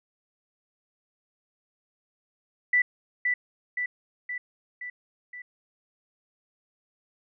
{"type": "tone with echo", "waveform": "sine", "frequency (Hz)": 1975.5, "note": "B6", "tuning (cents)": 0, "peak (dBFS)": -18, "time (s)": [2.73, 2.82], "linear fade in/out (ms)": 5, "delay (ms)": 520, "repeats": 5, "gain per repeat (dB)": -4, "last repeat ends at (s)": 5.42, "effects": []}